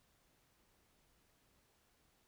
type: silence
effects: pink hiss -74 dBFS RMS until 2.27 s